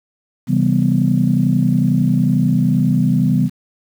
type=chord; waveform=sine; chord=C major seventh; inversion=none; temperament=equal with one note detuned; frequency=133.79 / 164.81 / 196 / 246.9 Hz; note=C3 / E3 / G3 / B3; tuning=+39 / 0 / 0 / 0 cents; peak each=-17 dBFS; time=0.47-3.5 s; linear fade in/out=50 ms; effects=tanh soft clip ceiling -2 dBFS + 7-bit